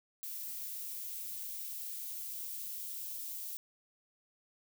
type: noise with high-pass filter sweep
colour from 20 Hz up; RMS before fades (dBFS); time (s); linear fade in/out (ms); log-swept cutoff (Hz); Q
violet; -42; 0.23-3.57; 0; 1800 to 2800; 0.96
effects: none